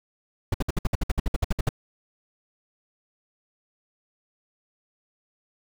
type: noise bursts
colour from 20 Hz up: brown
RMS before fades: -21 dBFS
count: 15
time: 0.52-1.691 s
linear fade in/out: 5 ms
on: 23 ms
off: 59 ms
effects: none